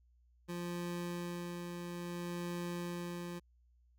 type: tone with tremolo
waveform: 25% pulse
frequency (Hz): 174.3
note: F3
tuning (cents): -3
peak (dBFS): -34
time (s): 0.48-3.4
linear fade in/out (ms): 20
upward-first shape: sine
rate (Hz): 0.59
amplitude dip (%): 35
effects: added 60 Hz sine -65 dBFS peak until 3.98 s